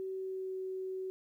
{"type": "tone with pitch glide", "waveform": "sine", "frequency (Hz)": [380, 376.5], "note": ["F#4", "F#4"], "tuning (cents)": [46, 30], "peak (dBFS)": -36, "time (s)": [0, 1.1], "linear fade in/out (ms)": 0, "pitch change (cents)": -16, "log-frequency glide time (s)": [0.12, 0.56], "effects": ["12-bit"]}